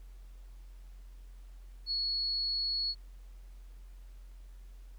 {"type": "tone", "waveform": "sine", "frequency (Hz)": 4366, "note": "C#8", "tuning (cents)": -27, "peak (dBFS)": -30, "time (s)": [1.86, 2.95], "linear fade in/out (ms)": 50, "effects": ["added 44 Hz sine -47 dBFS peak until 4.98 s", "pink hiss -68 dBFS RMS until 4.98 s"]}